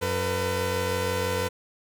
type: tone cluster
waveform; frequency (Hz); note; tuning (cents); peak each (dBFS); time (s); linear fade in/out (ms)
sawtooth; 92.3 / 454.9 / 501; F#2 / A#4 / B4; -4 / -42 / +25; -26 / -27 / -24; 0.01-1.49; 20
effects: none